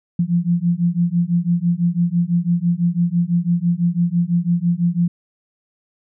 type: beating tone pair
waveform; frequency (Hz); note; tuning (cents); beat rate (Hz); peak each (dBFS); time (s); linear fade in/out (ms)
sine; 170 / 176; F3 / F3; -46 / +14; 6; -18; 0.19-5.08; 5
effects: none